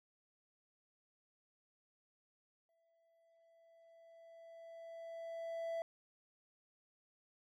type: tone with exponential growth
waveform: triangle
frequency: 664 Hz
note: E5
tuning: 12 cents sharp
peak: -35 dBFS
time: 2.69-5.82 s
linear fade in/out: 1 ms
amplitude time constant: 680 ms
effects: none